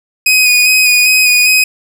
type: tone with vibrato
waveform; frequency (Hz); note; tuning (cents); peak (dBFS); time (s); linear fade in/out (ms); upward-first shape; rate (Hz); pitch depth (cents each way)
sawtooth; 2494; D#7; +3; -3; 0.26-1.64; 5; square; 2.5; 17
effects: none